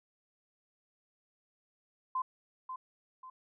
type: tone with echo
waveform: sine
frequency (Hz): 1032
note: C6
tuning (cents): -24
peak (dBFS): -30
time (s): 2.15-2.22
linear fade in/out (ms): 5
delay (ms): 540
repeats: 2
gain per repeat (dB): -8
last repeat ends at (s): 3.3
effects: none